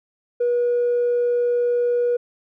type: tone with tanh clipping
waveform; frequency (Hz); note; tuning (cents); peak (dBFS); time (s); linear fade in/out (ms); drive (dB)
triangle; 483.2; B4; -38; -17; 0.4-2.17; 10; 5
effects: none